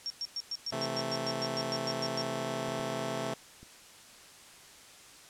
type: tone bursts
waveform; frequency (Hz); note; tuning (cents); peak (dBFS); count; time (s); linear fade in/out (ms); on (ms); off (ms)
sine; 5530; F8; -18; -32; 15; 0.06-2.215; 0; 41; 110
type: chord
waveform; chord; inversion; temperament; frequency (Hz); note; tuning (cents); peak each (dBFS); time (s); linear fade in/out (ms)
10% pulse; A minor; first; just; 132 / 165 / 220; C3 / E3 / A3; +16 / +2 / 0; -29 / -33 / -29; 0.72-3.34; 5
type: clicks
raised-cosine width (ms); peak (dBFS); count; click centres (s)
3; -38; 3; 2.683 / 2.799 / 3.63
effects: white hiss -53 dBFS RMS until 5.29 s + low-pass 9000 Hz 12 dB/octave